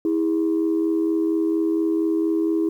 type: tone pair together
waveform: sine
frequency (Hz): 324.2 / 408.5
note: E4 / G#4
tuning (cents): -29 / -29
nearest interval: major third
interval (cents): 400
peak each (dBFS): -18 / -24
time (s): 0.05-2.69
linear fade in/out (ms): 2
effects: tanh soft clip ceiling -13 dBFS + 9-bit